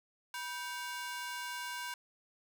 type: ring-modulated tone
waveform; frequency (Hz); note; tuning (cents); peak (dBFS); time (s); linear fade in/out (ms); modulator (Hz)
sawtooth; 1267; D#6; +31; -32; 0.34-1.94; 2; 291
effects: none